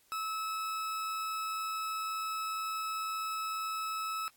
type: tone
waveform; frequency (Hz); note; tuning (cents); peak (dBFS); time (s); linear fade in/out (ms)
40% pulse; 1299; E6; -26; -33; 0.12-4.28; 0
effects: white hiss -67 dBFS RMS until 4.36 s + AAC 64 kbps